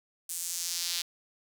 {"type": "tone with high-pass filter sweep", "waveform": "sawtooth", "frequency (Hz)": 172.5, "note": "F3", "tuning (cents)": -21, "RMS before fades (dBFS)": -34, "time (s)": [0.29, 1.02], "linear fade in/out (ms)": 5, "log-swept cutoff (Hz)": [8800, 3900], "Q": 1.7, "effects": []}